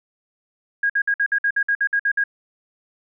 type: tone bursts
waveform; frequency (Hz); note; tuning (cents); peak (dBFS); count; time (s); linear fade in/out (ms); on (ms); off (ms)
sine; 1635; G#6; -28; -16; 12; 0.83-2.239; 5; 67; 55
effects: none